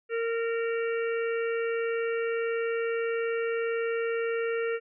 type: harmonic tone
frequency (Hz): 460.4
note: A#4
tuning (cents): -22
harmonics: 1 / 3 / 4 / 5 / 6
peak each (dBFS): -27 / -37 / -39 / -41 / -43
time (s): 0.09-4.8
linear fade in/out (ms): 50
effects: none